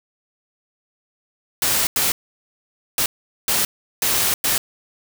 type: noise bursts at uneven times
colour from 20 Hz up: white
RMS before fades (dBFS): -19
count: 6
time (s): 1.62-1.87 / 1.96-2.12 / 2.98-3.06 / 3.48-3.65 / 4.02-4.34 / 4.44-4.58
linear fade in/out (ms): 2
effects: none